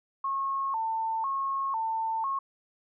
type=tone with vibrato; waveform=sine; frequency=987 Hz; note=B5; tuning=1 cent flat; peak=-27 dBFS; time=0.24-2.39 s; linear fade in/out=5 ms; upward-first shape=square; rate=1 Hz; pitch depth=170 cents each way; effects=none